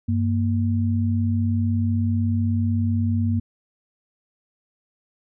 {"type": "tone pair together", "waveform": "sine", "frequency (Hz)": [97.05, 233.1], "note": ["G2", "A#3"], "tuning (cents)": [-17, 0], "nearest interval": "octave + minor third", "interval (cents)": 1517, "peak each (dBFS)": [-20, -23], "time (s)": [0.08, 3.4], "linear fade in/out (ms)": 10, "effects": []}